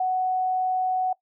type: tone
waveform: sine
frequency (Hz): 743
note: F#5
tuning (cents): +7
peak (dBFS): -21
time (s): 0-1.13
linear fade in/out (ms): 5
effects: noise-tail reverb RT60 0.1 s tail -20 dB re dry